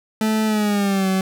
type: tone with pitch glide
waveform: 40% pulse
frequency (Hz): 217.9 to 189.69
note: A3 to F#3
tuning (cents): -17 to +43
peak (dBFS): -16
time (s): 0.21-1.21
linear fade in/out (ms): 2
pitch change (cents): -240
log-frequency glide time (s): 0.46-1.08
effects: none